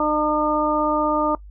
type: harmonic tone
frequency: 302.7 Hz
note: D#4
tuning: 48 cents flat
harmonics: 1 / 2 / 3 / 4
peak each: -23 / -23 / -23 / -23 dBFS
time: 0-1.35 s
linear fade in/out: 2 ms
effects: noise-tail reverb RT60 0.1 s tail -21 dB re dry + added 50 Hz sine -38 dBFS peak until 1.5 s